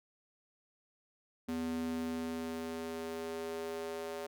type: tone with high-pass filter sweep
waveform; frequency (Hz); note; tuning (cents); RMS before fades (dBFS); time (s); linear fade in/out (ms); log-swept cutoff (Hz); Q
square; 81.9; E2; -11; -39; 1.48-4.27; 10; 220 to 480; 3
effects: none